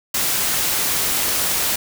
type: noise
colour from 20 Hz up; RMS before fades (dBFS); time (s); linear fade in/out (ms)
white; -20; 0.14-1.76; 5
effects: none